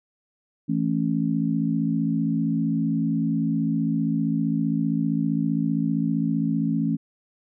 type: chord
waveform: sine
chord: A major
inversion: second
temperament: equal with one note detuned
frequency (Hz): 164.81 / 220 / 275.4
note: E3 / A3 / C#4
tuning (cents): 0 / 0 / -11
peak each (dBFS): -25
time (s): 0.68-6.97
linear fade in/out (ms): 20
effects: none